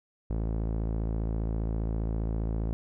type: tone with low-pass filter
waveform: sawtooth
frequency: 55 Hz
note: A1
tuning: in tune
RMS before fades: -30 dBFS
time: 0.3-2.73 s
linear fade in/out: 0 ms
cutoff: 560 Hz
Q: 0.67
effects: none